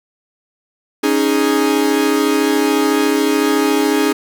45% pulse chord, C# suspended second, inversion none, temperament equal, 277.2 / 311.1 / 415.3 Hz, C#4 / D#4 / G#4, 0 / 0 / 0 cents, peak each -17 dBFS, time 1.03-4.13 s, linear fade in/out 10 ms, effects 7-bit

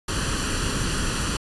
pink noise with comb filter, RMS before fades -25 dBFS, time 0.08-1.37 s, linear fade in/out 5 ms, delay 0.68 ms, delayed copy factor +0.65, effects resampled to 24000 Hz

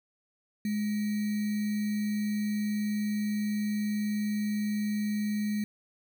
sine tone with sample-and-hold, 209.6 Hz, G#3, 16 cents sharp, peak -27 dBFS, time 0.65-5.64 s, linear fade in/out 2 ms, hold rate 2100 Hz, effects none

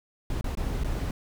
brown noise with dropouts, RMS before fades -29 dBFS, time 0.3-1.11 s, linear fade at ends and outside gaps 2 ms, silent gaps 0.411-0.442 / 0.552-0.572 / 0.836-0.844 s, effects none

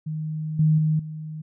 sine tone with level steps, 155.56 Hz, D#3, in tune, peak -26 / -15 / -18 / -31 dBFS, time 0.06-1.42 s, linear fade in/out 10 ms, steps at 0.59 / 0.78 / 0.99 s, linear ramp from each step 5 ms, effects none

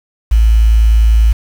sine tone with quantisation, 55.2 Hz, A1, 6 cents sharp, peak -5 dBFS, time 0.31-1.33 s, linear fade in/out 10 ms, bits 5, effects none

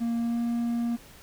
triangle tone with pitch glide, 233.1 to 235.5 Hz, A#3 to A#3, 0 to +18 cents, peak -23 dBFS, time 0-0.97 s, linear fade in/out 20 ms, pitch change +18 cents, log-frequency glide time 0.19-0.41 s, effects pink hiss -51 dBFS RMS until 1.22 s

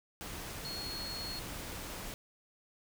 sine tone in noise, 4319 Hz, C#8, 46 cents flat, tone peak -40 dBFS, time 0.65-1.39 s, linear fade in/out 0 ms, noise pink, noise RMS -43 dBFS, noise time 0.21-2.14 s, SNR 0 dB, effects none

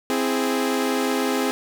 sawtooth chord, C augmented, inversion none, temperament equal, 261.6 / 329.6 / 415.3 Hz, C4 / E4 / G#4, 0 / 0 / 0 cents, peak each -19 / -25 / -21 dBFS, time 0.1-1.51 s, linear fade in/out 0 ms, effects none

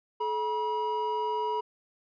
triangle tone pair together, 430 / 964.3 Hz, A4 / B5, -40 / -42 cents, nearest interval octave + major second, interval 1398 cents, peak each -30 / -27 dBFS, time 0.2-1.61 s, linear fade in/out 10 ms, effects resampled to 11025 Hz

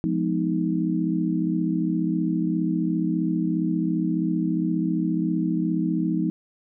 sine chord, F half-diminished seventh, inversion none, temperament just, 174.61 / 209.5 / 251.4 / 314.3 Hz, F3 / Ab3 / Cb4 / Eb4, 0 / +15 / +31 / +18 cents, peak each -25 / -29 / -29 / -25 dBFS, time 0.04-6.3 s, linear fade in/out 0 ms, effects none

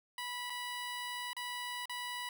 15% pulse tone with dropouts, 981 Hz, B5, 12 cents flat, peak -32 dBFS, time 0.18-2.29 s, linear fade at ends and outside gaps 2 ms, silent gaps 0.498-0.502 / 1.332-1.366 / 1.856-1.895 s, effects none

